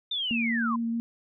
sine linear sweep, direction down, 3640 to 987.8 Hz, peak -27 dBFS, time 0.11-0.76 s, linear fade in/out 5 ms
sine tone with vibrato, 231.3 Hz, A#3, 13 cents flat, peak -26 dBFS, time 0.31-1 s, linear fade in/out 0 ms, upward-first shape square, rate 4.8 Hz, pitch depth 9 cents each way
effects none

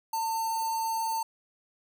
square tone with notch filter, 899 Hz, A5, 37 cents sharp, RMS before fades -30 dBFS, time 0.13-1.23 s, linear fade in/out 5 ms, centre 2400 Hz, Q 0.61, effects none

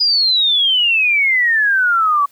sine exponential sweep, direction down, 4978 to 1122 Hz, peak -11 dBFS, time 0-2.26 s, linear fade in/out 10 ms, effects white hiss -53 dBFS RMS until 2.31 s + high-pass 80 Hz 12 dB/octave

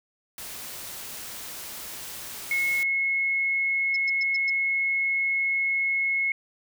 white noise, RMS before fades -38 dBFS, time 0.38-2.83 s, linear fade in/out 0 ms
sine tone, 2177 Hz, C#7, 32 cents flat, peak -22 dBFS, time 2.51-6.32 s, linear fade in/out 2 ms
sine tone bursts, 5274 Hz, E8, in tune, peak -31 dBFS, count 5, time 3.94-4.5 s, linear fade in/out 5 ms, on 24 ms, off 110 ms
effects none

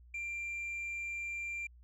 sine tone, 2372 Hz, D7, 17 cents sharp, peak -34 dBFS, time 0.14-1.67 s, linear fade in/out 5 ms, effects tanh soft clip ceiling -36 dBFS + added 60 Hz sine -55 dBFS peak until 1.83 s

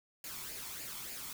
white noise with flanger, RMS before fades -44 dBFS, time 0.24-1.33 s, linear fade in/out 2 ms, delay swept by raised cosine 0.42 to 0.93 ms, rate 3.4 Hz, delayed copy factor +0.55, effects none

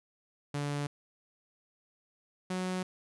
sawtooth tone pair in turn, 144.5 / 184.23 Hz, D3 / F#3, -28 / -7 cents, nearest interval major third, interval 421 cents, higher second, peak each -28 dBFS, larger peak neither, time 0.54-0.87 / 2.5-2.83 s, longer neither, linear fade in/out 5 ms, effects resampled to 24000 Hz

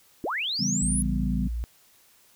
sine linear sweep, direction up, 242.5 to 10548 Hz, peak -26 dBFS, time 0.24-1.02 s, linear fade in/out 0 ms
sine chord, C# half-diminished seventh, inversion none, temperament equal with one note detuned, 138.59 / 166.34 / 196 / 246.9 Hz, C#3 / E3 / G3 / B3, 0 / +16 / 0 / 0 cents, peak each -33 / -32 / -28 / -31 dBFS, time 0.59-1.48 s, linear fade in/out 10 ms
sine tone, 58.27 Hz, A#1, in tune, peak -27 dBFS, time 0.82-1.64 s, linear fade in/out 0 ms
effects white hiss -59 dBFS RMS until 2.35 s

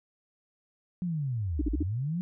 sine linear two-way sweep, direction down then up, 184.5 to 48.71 to 184.5 Hz, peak -28 dBFS, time 1.02-2.21 s, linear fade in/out 0 ms, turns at 1.7 s
sine tone bursts, 298.3 Hz, D4, 27 cents sharp, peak -25 dBFS, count 4, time 1.59-1.828 s, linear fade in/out 5 ms, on 25 ms, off 46 ms
effects none

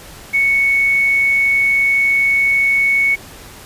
sine tone with quantisation, 2217 Hz, C#7, in tune, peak -11 dBFS, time 0.33-3.16 s, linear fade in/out 20 ms, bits 6, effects pink hiss -37 dBFS RMS until 3.65 s + resampled to 32000 Hz

